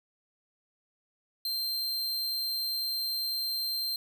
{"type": "tone", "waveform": "45% pulse", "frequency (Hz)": 4154, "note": "C8", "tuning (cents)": -13, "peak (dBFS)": -29, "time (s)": [1.45, 3.96], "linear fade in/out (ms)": 2, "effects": []}